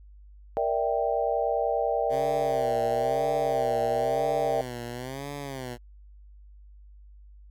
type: chord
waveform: sine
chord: E half-diminished seventh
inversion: second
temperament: equal with one note detuned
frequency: 466.2 / 587.3 / 657.4 / 784 Hz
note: Bb4 / D5 / E5 / G5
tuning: 0 / 0 / -5 / 0 cents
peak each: -29 dBFS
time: 0.57-4.61 s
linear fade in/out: 0 ms
type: tone with vibrato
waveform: 10% pulse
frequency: 130.81 Hz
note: C3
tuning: in tune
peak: -26 dBFS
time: 2.09-5.78 s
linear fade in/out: 50 ms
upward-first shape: sine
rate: 1 Hz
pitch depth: 160 cents each way
effects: added 50 Hz sine -47 dBFS peak until 7.5 s